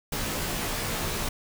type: noise with comb filter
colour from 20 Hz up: pink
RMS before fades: -30 dBFS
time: 0.12-1.29 s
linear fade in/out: 5 ms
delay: 16 ms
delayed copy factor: -0.95
effects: none